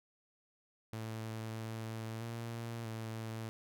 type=tone with pitch steps; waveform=sawtooth; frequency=111.2 / 111.9 / 116 / 111.9 Hz; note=A2 / A2 / A#2 / A2; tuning=+19 / +30 / -8 / +30 cents; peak=-36 dBFS; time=0.93-3.49 s; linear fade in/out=0 ms; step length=640 ms; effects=none